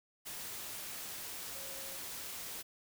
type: tone in noise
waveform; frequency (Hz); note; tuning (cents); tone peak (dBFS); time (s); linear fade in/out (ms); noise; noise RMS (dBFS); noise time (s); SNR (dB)
sine; 543; C#5; -36; -53; 1.54-1.97; 20; white; -44; 0.25-2.63; -12
effects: none